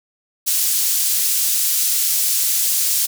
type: high-pass noise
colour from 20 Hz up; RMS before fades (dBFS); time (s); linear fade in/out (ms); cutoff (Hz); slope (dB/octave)
pink; -18; 0.46-3.07; 20; 6700; 12
effects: none